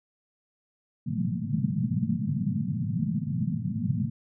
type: band-pass noise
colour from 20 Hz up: white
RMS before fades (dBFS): -28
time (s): 1.06-4.1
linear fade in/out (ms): 20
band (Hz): 100 to 230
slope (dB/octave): 96
effects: none